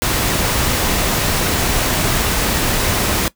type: noise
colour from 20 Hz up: pink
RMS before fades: -17 dBFS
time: 0.02-3.28 s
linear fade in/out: 0 ms
effects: noise-tail reverb RT60 0.1 s tail -18 dB re dry